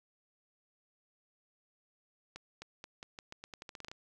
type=accelerating click train; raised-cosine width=0.2 ms; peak=-28 dBFS; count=15; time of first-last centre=2.36-3.915 s; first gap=260 ms; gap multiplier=0.85; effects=none